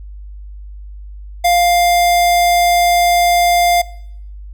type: tone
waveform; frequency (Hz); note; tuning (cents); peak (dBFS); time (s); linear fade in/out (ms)
square; 700; F5; +4; -10; 1.44-3.82; 10
effects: noise-tail reverb RT60 0.7 s tail -21 dB re dry + added 50 Hz sine -29 dBFS peak until 4.53 s